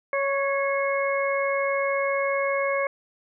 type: harmonic tone with a mistuned harmonic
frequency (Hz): 554.4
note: C#5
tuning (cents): 0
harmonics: 1 / 2 / 3 / 4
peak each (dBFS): -24 / -29 / -33 / -29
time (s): 0.13-2.87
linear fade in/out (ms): 2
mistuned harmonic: 4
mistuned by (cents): -35
effects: none